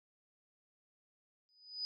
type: tone with exponential growth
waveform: sine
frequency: 4978 Hz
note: D#8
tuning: in tune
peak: -34 dBFS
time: 1.49-1.85 s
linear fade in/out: 0 ms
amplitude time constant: 78 ms
effects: none